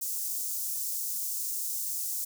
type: high-pass noise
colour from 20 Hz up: white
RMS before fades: -33 dBFS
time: 0.01-2.25 s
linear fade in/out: 10 ms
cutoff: 6000 Hz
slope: 24 dB/octave
effects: none